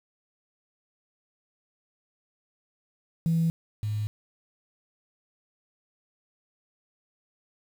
sine tone pair in turn, 164.81 / 105.96 Hz, E3 / G#2, 0 / +35 cents, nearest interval minor sixth, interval 765 cents, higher first, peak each -20 / -26 dBFS, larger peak first, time 3.26-3.5 / 3.83-4.07 s, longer neither, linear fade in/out 0 ms, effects tanh soft clip ceiling -17 dBFS + 8-bit

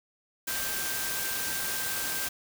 sine tone in noise, 1573 Hz, G6, 6 cents sharp, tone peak -38 dBFS, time 0.47-2.29 s, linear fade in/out 10 ms, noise white, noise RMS -32 dBFS, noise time 0.47-2.29 s, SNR -9 dB, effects none

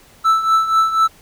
triangle tone with tremolo, 1318.5 Hz, E6, in tune, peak -7 dBFS, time 0.24-1.08 s, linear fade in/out 20 ms, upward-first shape triangle, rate 4.1 Hz, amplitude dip 75%, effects pink hiss -48 dBFS RMS until 1.21 s

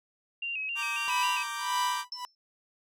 sine tone with vibrato, 2662 Hz, E7, 16 cents sharp, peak -31 dBFS, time 0.42-1.43 s, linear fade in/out 5 ms, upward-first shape square, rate 3.7 Hz, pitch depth 72 cents each way
sawtooth chord, G minor, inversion first, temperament equal, 932.3 / 1174.7 / 1568 Hz, Bb5 / D6 / G6, 0 / 0 / 0 cents, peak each -36 / -32 / -35 dBFS, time 0.75-2.05 s, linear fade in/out 50 ms
45% pulse tone with tremolo, 987.8 Hz, B5, in tune, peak -26 dBFS, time 1.08-2.25 s, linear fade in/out 0 ms, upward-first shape sine, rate 1.7 Hz, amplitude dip 100%
sine tone with exponential decay, 5320 Hz, E8, 15 cents sharp, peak -32 dBFS, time 2.12-2.35 s, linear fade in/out 2 ms, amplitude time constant 50 ms
effects low-pass 12000 Hz 12 dB/octave

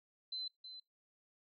sine tone with echo, 4053 Hz, B7, 44 cents sharp, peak -39 dBFS, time 0.32-0.48 s, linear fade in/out 5 ms, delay 320 ms, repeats 1, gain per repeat -9 dB, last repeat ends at 0.8 s, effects noise-tail reverb RT60 0.2 s tail -26 dB re dry

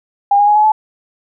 sine tone with pitch steps, 807 / 820.6 / 834.5 / 848.6 / 862.9 Hz, G#5 / G#5 / G#5 / G#5 / A5, -50 / -21 / +8 / +37 / -34 cents, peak -7 dBFS, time 0.31-0.72 s, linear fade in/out 5 ms, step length 82 ms, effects none

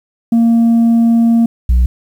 sine tone pair in turn, 231.2 / 61.24 Hz, A#3 / B1, -14 / -14 cents, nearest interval octave + major seventh, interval 2300 cents, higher first, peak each -4 dBFS, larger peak neither, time 0.32-1.46 / 1.69-1.86 s, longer first, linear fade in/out 5 ms, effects tanh soft clip ceiling -6 dBFS + 7-bit

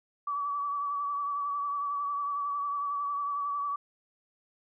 sine tone with vibrato, 1146 Hz, D6, 43 cents flat, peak -29 dBFS, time 0.27-3.76 s, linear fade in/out 5 ms, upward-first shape triangle, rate 11 Hz, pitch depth 38 cents each way, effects none

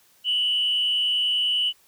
sine tone with frequency modulation, 2960 Hz, F#7, in tune, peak -19 dBFS, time 0.24-1.73 s, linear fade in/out 50 ms, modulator 150 Hz, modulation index 0.48, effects tanh soft clip ceiling -15 dBFS + white hiss -59 dBFS RMS until 1.87 s

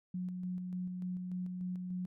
sine tone with tremolo, 181.6 Hz, F#3, 32 cents flat, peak -35 dBFS, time 0.14-2.06 s, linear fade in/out 5 ms, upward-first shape square, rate 3.4 Hz, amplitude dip 30%, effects none

